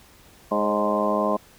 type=harmonic tone with a mistuned harmonic; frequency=104.3 Hz; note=G#2; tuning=8 cents sharp; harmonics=2 / 3 / 4 / 5 / 6 / 7 / 8 / 9 / 10; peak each=-27 / -31 / -30 / -28 / -25 / -33 / -34 / -34 / -26 dBFS; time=0.51-1.37 s; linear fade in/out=10 ms; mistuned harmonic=5; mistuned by=+40 cents; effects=pink hiss -52 dBFS RMS until 1.58 s